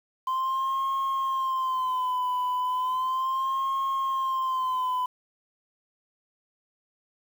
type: tone with vibrato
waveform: sine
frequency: 1037 Hz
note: C6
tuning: 16 cents flat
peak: -22 dBFS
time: 0.27-5.06 s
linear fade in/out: 5 ms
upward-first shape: sine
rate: 0.35 Hz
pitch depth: 66 cents each way
effects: tanh soft clip ceiling -23 dBFS + 8-bit